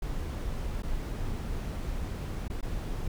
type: noise with dropouts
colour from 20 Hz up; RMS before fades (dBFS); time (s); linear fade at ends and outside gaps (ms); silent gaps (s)
brown; -33; 0.02-3.08; 5; 0.822-0.831 / 2.481-2.499 / 2.611-2.627
effects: none